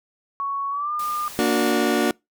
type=tone with pitch glide; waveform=sine; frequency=1113 to 1206.7 Hz; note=C#6 to D6; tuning=+7 to +47 cents; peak=-23 dBFS; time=0.4-1.28 s; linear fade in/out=0 ms; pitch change=+140 cents; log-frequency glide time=0.7-0.93 s
type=noise; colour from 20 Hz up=white; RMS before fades=-38 dBFS; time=0.99-1.72 s; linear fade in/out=5 ms
type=chord; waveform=30% pulse; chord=Bb augmented; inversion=none; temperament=just; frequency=233.1 / 291.4 / 364.2 Hz; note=Bb3 / D4 / F#4; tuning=0 / -13 / -27 cents; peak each=-20 dBFS; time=1.39-2.11 s; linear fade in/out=0 ms
effects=noise-tail reverb RT60 0.2 s tail -26 dB re dry